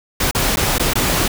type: noise with dropouts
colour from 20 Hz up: pink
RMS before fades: -17 dBFS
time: 0.2-1.28 s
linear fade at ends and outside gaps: 5 ms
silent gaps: 0.312-0.348 / 0.56-0.57 / 0.783-0.796 / 0.935-0.954 s
effects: none